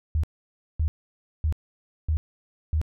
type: tone bursts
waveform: sine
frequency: 77.78 Hz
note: D#2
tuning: in tune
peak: -20 dBFS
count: 5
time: 0.15-2.815 s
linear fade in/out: 0 ms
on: 85 ms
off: 560 ms
effects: none